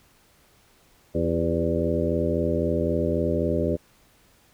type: harmonic tone with a mistuned harmonic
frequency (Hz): 83.8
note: E2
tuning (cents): +29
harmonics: 1 / 2 / 3 / 4 / 5 / 6 / 7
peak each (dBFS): -29 / -29 / -29 / -29 / -29 / -29 / -29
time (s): 1.14-3.77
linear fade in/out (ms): 20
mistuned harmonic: 5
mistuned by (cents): -48
effects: pink hiss -59 dBFS RMS until 4.53 s